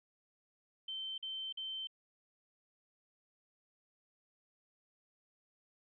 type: tone bursts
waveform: sine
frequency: 3100 Hz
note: G7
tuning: 20 cents flat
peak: -39 dBFS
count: 3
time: 0.88-1.872 s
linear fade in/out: 5 ms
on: 300 ms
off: 46 ms
effects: none